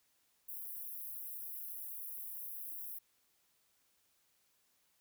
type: high-pass noise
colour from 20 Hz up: white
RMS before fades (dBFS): -45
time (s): 0.48-2.99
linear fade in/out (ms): 10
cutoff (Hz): 11000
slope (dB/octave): 48
effects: white hiss -75 dBFS RMS until 5 s